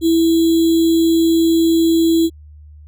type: tone with sample-and-hold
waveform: sine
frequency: 329.6 Hz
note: E4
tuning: in tune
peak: -10 dBFS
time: 0.01-2.3 s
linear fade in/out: 50 ms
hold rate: 3675 Hz
effects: added 75 Hz sine -37 dBFS peak until 2.87 s